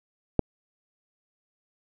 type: click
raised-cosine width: 2 ms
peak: -6 dBFS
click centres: 0.393 s
effects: none